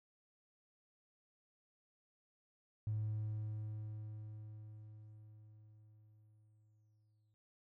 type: tone with exponential decay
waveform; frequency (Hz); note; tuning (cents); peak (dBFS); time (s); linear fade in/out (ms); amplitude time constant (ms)
triangle; 107.3; A2; -43; -32; 2.87-7.34; 0; 970
effects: noise-tail reverb RT60 0.1 s tail -25 dB re dry + tanh soft clip ceiling -32 dBFS